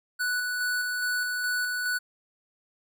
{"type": "tone with tremolo", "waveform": "square", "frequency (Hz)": 1481, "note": "F#6", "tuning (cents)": 1, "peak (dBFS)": -26, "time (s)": [0.19, 1.99], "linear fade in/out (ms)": 20, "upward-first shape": "square", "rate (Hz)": 2.4, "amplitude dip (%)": 25, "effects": []}